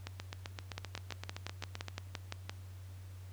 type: two click trains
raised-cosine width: 0.2 ms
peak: -21 / -23 dBFS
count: 11 / 15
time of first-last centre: 0.78-2.495 / 0.07-1.883 s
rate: 5.83 / 7.72 Hz
effects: added 93 Hz sine -46 dBFS peak until 3.32 s + pink hiss -62 dBFS RMS until 3.32 s